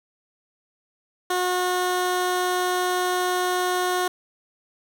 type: tone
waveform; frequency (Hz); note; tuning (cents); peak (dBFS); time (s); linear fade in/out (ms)
15% pulse; 362.6; F#4; -35; -15; 1.3-4.08; 5
effects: none